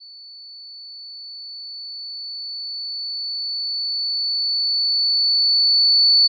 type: tone with level ramp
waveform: sine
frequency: 4472 Hz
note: C#8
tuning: 14 cents sharp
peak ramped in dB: -39 to -10 dBFS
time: 0-6.28 s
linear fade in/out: 20 ms
effects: none